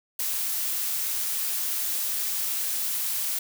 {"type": "noise", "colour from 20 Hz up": "blue", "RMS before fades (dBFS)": -28, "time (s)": [0.19, 3.39], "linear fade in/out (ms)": 5, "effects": []}